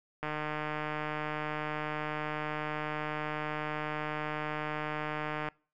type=click train; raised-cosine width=0.5 ms; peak=-20 dBFS; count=800; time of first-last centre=0.23-5.487 s; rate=152 Hz; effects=noise-tail reverb RT60 0.4 s tail -25 dB re dry